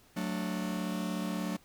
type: chord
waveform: 45% pulse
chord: D major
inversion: first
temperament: just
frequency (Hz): 183.54 / 220.2 / 293.7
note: F#3 / A3 / D4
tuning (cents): -14 / +2 / 0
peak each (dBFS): -35 / -37 / -39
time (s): 0.16-1.57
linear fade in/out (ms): 10
effects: pink hiss -62 dBFS RMS until 1.64 s